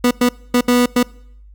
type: tone bursts at uneven times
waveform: 30% pulse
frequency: 245.4 Hz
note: B3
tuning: 11 cents flat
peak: -8 dBFS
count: 5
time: 0.04-0.11 / 0.21-0.29 / 0.54-0.61 / 0.68-0.86 / 0.96-1.03 s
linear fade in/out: 5 ms
effects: noise-tail reverb RT60 0.7 s tail -24 dB re dry + added 50 Hz sine -39 dBFS peak until 1.54 s